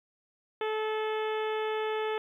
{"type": "harmonic tone", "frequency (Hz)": 433.7, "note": "A4", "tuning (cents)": -25, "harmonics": [1, 2, 3, 4, 5, 6, 7, 8], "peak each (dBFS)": [-30, -36, -40, -42, -44, -46, -47, -48], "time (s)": [0.61, 2.18], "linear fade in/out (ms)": 2, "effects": ["11-bit"]}